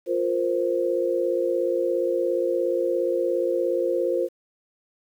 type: chord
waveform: sine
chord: F suspended fourth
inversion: none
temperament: equal with one note detuned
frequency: 351 / 466.2 / 523.3 Hz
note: F4 / Bb4 / C5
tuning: +9 / 0 / 0 cents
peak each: -25 / -27 / -24 dBFS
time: 0.06-4.29 s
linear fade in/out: 50 ms
effects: 9-bit